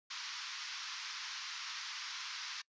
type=band-pass noise; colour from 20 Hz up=white; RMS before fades=-44 dBFS; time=0.1-2.62 s; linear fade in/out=10 ms; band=980 to 5900 Hz; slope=48 dB/octave; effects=noise-tail reverb RT60 0.1 s tail -24 dB re dry + resampled to 16000 Hz